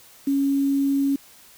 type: tone with quantisation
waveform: sine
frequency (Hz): 277.1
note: C#4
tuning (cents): -1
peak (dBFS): -18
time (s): 0.27-1.16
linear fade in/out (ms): 5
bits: 7
effects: white hiss -50 dBFS RMS until 1.57 s